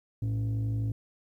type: tone with frequency modulation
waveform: sine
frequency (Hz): 110.8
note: A2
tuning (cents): +13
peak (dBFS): -25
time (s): 0.22-0.92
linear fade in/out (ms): 5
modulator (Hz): 170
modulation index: 0.43
effects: tanh soft clip ceiling -25 dBFS + 11-bit